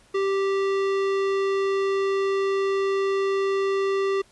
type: tone with tanh clipping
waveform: sine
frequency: 391.1 Hz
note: G4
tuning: 4 cents flat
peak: -23 dBFS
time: 0.14-4.22 s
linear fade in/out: 10 ms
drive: 18 dB
effects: pink hiss -57 dBFS RMS until 4.31 s + resampled to 24000 Hz